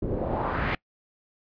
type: noise with low-pass filter sweep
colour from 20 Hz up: pink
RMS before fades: -28 dBFS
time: 0.02-0.75 s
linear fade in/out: 5 ms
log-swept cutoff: 330 to 2300 Hz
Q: 2
effects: noise-tail reverb RT60 0.1 s tail -24 dB re dry + resampled to 11025 Hz